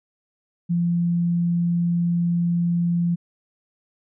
sine tone, 172.1 Hz, F3, 25 cents flat, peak -18 dBFS, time 0.69-3.16 s, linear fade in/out 20 ms, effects none

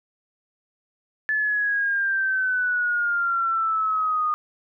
sine exponential sweep, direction down, 1737 to 1225 Hz, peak -20 dBFS, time 1.29-4.34 s, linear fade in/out 0 ms, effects none

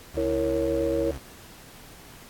35% pulse tone with vibrato, 70.4 Hz, C#2, 27 cents sharp, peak -32 dBFS, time 0.14-1.18 s, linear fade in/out 5 ms, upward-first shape triangle, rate 7.5 Hz, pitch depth 140 cents each way
sine chord, A# diminished, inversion second, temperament equal with one note detuned, 329.6 / 463.7 / 554.4 Hz, E4 / A#4 / C#5, 0 / -9 / 0 cents, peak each -27 dBFS, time 0.17-1.11 s, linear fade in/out 2 ms
effects pink hiss -48 dBFS RMS until 2.29 s + AAC 64 kbps

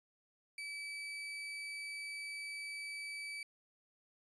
35% pulse tone, 2300 Hz, D7, 37 cents flat, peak -40 dBFS, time 0.58-3.43 s, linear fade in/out 2 ms, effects resampled to 24000 Hz

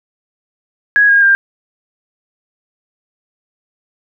sine tone with pitch steps, 1662 / 1627.8 / 1594.3 Hz, G#6 / G#6 / G6, +1 / -35 / +29 cents, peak -6 dBFS, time 0.96-1.35 s, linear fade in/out 0 ms, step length 130 ms, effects none

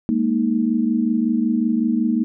sine chord, Ab suspended second, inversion none, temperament equal, 207.7 / 233.1 / 311.1 Hz, Ab3 / Bb3 / Eb4, 0 / 0 / 0 cents, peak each -23 / -18 / -23 dBFS, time 0.09-2.24 s, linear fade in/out 0 ms, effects none

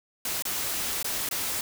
white noise with dropouts, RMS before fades -30 dBFS, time 0.25-1.61 s, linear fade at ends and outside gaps 2 ms, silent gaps 0.423-0.452 / 1.028-1.044 / 1.289-1.311 s, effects none

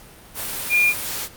sine tone in noise, 2414 Hz, D7, 47 cents sharp, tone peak -14 dBFS, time 0.69-0.94 s, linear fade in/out 50 ms, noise white, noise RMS -28 dBFS, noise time 0.34-1.29 s, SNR +11 dB, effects pink hiss -45 dBFS RMS until 1.36 s + Opus 48 kbps

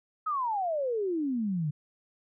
sine exponential sweep, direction down, 1299 to 142.6 Hz, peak -27 dBFS, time 0.26-1.71 s, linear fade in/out 10 ms, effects none

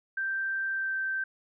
sine tone with pitch glide, 1568 to 1557.2 Hz, G6 to G6, 0 to -12 cents, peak -28 dBFS, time 0.17-1.24 s, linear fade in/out 5 ms, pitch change -12 cents, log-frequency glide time 0.72-0.95 s, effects none

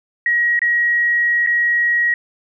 sine tone with dropouts, 1900 Hz, A#6, 33 cents sharp, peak -13 dBFS, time 0.26-2.14 s, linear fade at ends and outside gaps 2 ms, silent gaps 0.592-0.617 / 1.464-1.471 s, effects none

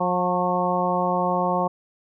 harmonic tone with a mistuned harmonic, 179.3 Hz, F3, 46 cents sharp, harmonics 1 / 2 / 3 / 4 / 5 / 6, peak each -27 / -30 / -26 / -26 / -26 / -27 dBFS, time 0-1.68 s, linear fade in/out 10 ms, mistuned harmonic 6, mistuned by +27 cents, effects none

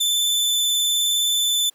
sawtooth tone with vibrato, 3520 Hz, A7, in tune, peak -15 dBFS, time 0-1.7 s, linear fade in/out 10 ms, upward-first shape sine, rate 19 Hz, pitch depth 21 cents each way, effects pink hiss -60 dBFS RMS until 1.74 s + high-pass 300 Hz 12 dB/octave

